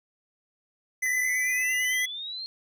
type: tone with vibrato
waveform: square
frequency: 2008 Hz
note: B6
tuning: 28 cents sharp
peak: -25 dBFS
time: 1.02-2.06 s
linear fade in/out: 10 ms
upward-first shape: square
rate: 9 Hz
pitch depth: 13 cents each way
type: exponential sweep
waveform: sine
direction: up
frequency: 1864.7 to 4263 Hz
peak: -33 dBFS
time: 1.06-2.46 s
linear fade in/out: 0 ms
effects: none